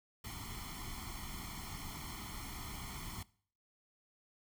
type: noise with comb filter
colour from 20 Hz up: pink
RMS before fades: -45 dBFS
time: 0.24-3.23 s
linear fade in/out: 5 ms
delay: 0.93 ms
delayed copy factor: +0.9
effects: noise-tail reverb RT60 0.5 s tail -21 dB re dry